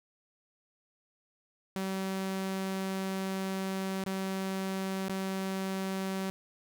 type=tone with dropouts; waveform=sawtooth; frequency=191.3 Hz; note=G3; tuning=42 cents flat; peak=-28 dBFS; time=1.76-6.3 s; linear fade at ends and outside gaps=0 ms; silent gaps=4.039-4.063 / 5.083-5.095 s; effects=none